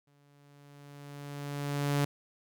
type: tone with exponential growth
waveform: sawtooth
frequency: 143.2 Hz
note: D3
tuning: 43 cents flat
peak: -21 dBFS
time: 0.07-2.05 s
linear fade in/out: 5 ms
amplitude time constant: 430 ms
effects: none